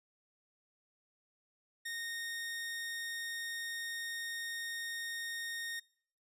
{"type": "tone", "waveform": "sawtooth", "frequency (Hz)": 1850, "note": "A#6", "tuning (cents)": -14, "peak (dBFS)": -35, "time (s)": [1.85, 5.8], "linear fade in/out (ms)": 10, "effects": ["noise-tail reverb RT60 0.6 s tail -25 dB re dry", "resampled to 32000 Hz"]}